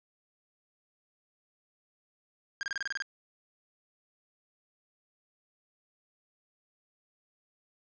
45% pulse tone bursts, 1610 Hz, G6, 46 cents sharp, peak -31 dBFS, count 9, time 2.61-3.022 s, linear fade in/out 0 ms, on 20 ms, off 29 ms, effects resampled to 16000 Hz + 12-bit

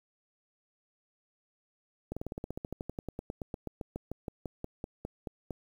slowing click train, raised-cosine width 2 ms, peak -23 dBFS, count 30, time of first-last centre 2.12-5.507 s, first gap 46 ms, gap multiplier 1.06, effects 9-bit

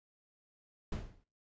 brown noise with exponential decay, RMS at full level -32 dBFS, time 0.92-1.24 s, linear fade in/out 5 ms, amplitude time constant 68 ms, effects noise-tail reverb RT60 0.4 s tail -22 dB re dry + resampled to 16000 Hz

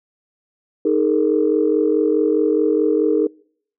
sine chord, D# suspended fourth, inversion none, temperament equal with one note detuned, 311.1 / 415.3 / 460 Hz, D#4 / G#4 / A#4, 0 / 0 / -23 cents, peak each -18 dBFS, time 0.85-3.27 s, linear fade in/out 5 ms, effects noise-tail reverb RT60 0.6 s tail -25 dB re dry + tanh soft clip ceiling -4 dBFS

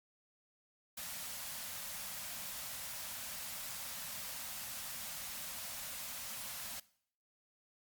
white band-stop noise, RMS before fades -44 dBFS, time 0.97-6.8 s, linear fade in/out 5 ms, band 270 to 510 Hz, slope 96 dB/octave, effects noise-tail reverb RT60 0.6 s tail -20 dB re dry + Opus 48 kbps

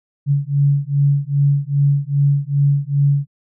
sine beating tone pair, 140.5 / 143 Hz, C#3 / D3, +24 / -46 cents, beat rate 2.5 Hz, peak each -16 dBFS, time 0.26-3.27 s, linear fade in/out 50 ms, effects none

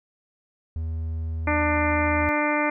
triangle tone, 80.6 Hz, E2, 38 cents flat, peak -24 dBFS, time 0.76-2.29 s, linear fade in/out 0 ms
harmonic tone, 297.8 Hz, D4, 24 cents sharp, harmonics 1 / 2 / 3 / 4 / 5 / 6 / 7 / 8, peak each -26 / -27 / -28 / -30 / -32 / -33 / -28 / -32 dBFS, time 1.47-2.7 s, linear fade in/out 5 ms
effects none

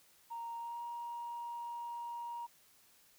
sine tone with pitch glide, 931 to 945.1 Hz, A#5 to A#5, -2 to +24 cents, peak -39 dBFS, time 0.3-2.47 s, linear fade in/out 20 ms, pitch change +26 cents, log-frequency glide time 0.57-0.8 s, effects tanh soft clip ceiling -36 dBFS + white hiss -66 dBFS RMS until 3.18 s

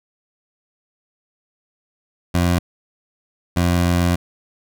20% pulse tone bursts at uneven times, 87.6 Hz, F2, 6 cents sharp, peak -10 dBFS, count 2, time 2.34-2.59 / 3.56-4.16 s, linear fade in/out 10 ms, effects none

